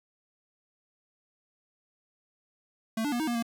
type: tone with pitch steps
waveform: square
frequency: 223.1 / 292.9 / 240 / 314.1 / 238.2 / 232.4 Hz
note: A3 / D4 / B3 / D#4 / A#3 / A#3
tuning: +24 / -5 / -49 / +16 / +38 / -5 cents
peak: -28 dBFS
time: 2.97-3.426 s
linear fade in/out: 5 ms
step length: 76 ms
effects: 10-bit